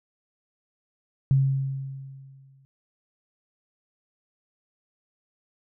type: tone with exponential decay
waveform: sine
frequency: 135.4 Hz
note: C#3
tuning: 40 cents flat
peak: -15 dBFS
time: 1.31-2.65 s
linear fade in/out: 0 ms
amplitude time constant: 290 ms
effects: none